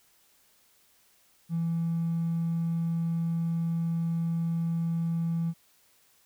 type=tone with hard clipping; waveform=triangle; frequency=166.5 Hz; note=E3; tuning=18 cents sharp; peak=-26 dBFS; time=1.49-5.54 s; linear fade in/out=50 ms; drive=3 dB; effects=white hiss -64 dBFS RMS until 6.25 s